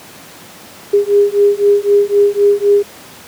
sine beating tone pair, 404.8 / 408.7 Hz, G#4 / G#4, -44 / -28 cents, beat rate 3.9 Hz, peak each -11 dBFS, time 0.93-2.83 s, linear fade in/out 10 ms, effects pink hiss -36 dBFS RMS until 3.27 s + high-pass 150 Hz 12 dB/octave

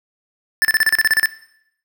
square tone bursts, 1760 Hz, A6, in tune, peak -12 dBFS, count 11, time 0.62-1.258 s, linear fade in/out 0 ms, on 28 ms, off 33 ms, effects noise-tail reverb RT60 0.7 s tail -17 dB re dry

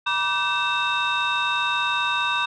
sine tone cluster, 961 / 1168 / 1533 / 2657 / 3707 Hz, B5 / D6 / G6 / E7 / A#7, -48 / -10 / -39 / +13 / -10 cents, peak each -26 dBFS, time 0.06-2.46 s, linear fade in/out 10 ms, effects tanh soft clip ceiling -14 dBFS

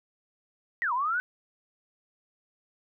sine linear two-way sweep, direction down then up, 1975.5 to 932.3 to 1533 Hz, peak -25 dBFS, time 0.82-1.2 s, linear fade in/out 0 ms, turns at 0.93 s, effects none

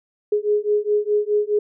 sine beating tone pair, 415.3 / 420.1 Hz, G#4 / G#4, 0 / +20 cents, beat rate 4.8 Hz, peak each -20 dBFS, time 0.32-1.59 s, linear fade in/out 5 ms, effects none

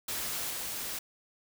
white noise with level steps, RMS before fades -35 / -37 dBFS, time 0.08-0.99 s, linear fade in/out 5 ms, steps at 0.5 s, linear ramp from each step 10 ms, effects none

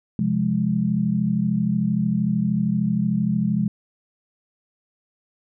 sine chord, F minor, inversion second, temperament equal, 130.81 / 174.61 / 207.7 Hz, C3 / F3 / Ab3, 0 / 0 / 0 cents, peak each -26 / -23 / -21 dBFS, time 0.19-3.68 s, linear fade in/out 2 ms, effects none

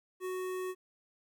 square tone with notch filter, 370 Hz, F#4, in tune, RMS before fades -37 dBFS, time 0.2-0.75 s, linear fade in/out 50 ms, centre 4500 Hz, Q 1.1, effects 12-bit

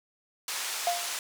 white band-pass noise, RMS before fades -34 dBFS, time 0.48-1.19 s, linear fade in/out 2 ms, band 730 to 8300 Hz, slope 12 dB/octave
sine tone with exponential decay, 698.5 Hz, F5, in tune, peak -21 dBFS, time 0.87-1.15 s, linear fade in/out 2 ms, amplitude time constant 59 ms
effects none

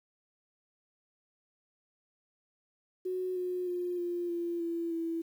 sine tone with pitch steps, 368.5 / 362 / 355.5 / 349.2 / 343 / 336.9 / 331 Hz, F#4 / F#4 / F4 / F4 / F4 / E4 / E4, -7 / -38 / +31 / 0 / -31 / +38 / +7 cents, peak -31 dBFS, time 3.05-5.22 s, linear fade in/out 10 ms, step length 310 ms, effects 10-bit

